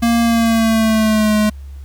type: tone with pitch glide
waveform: square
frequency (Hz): 233.1 to 212.5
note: A#3 to G#3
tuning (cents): 0 to +40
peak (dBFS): -12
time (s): 0.02-1.5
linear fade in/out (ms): 10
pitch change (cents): -160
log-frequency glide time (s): 0.21-1.36
effects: added 69 Hz sine -29 dBFS peak until 1.84 s + pink hiss -53 dBFS RMS until 1.84 s